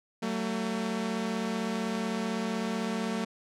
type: tone pair together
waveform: sawtooth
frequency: 189.1 / 224.9 Hz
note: F#3 / A3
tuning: +38 / +38 cents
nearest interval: minor third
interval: 300 cents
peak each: -30 / -27 dBFS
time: 0.22-3.25 s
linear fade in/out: 10 ms
effects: low-pass 8000 Hz 12 dB/octave